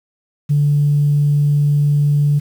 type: tone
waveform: sine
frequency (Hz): 145.7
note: D3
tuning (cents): -13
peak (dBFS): -10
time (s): 0.49-2.4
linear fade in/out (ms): 20
effects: tanh soft clip ceiling -6 dBFS + 7-bit